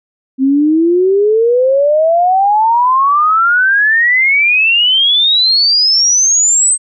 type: exponential sweep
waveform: sine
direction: up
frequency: 260 to 8372 Hz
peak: -7 dBFS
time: 0.38-6.78 s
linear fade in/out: 50 ms
effects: none